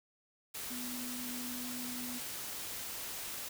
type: tone in noise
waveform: sine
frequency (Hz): 246.9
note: B3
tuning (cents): 0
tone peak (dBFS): -42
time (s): 0.7-2.19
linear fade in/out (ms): 10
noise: white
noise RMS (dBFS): -42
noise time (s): 0.54-3.49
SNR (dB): -3
effects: none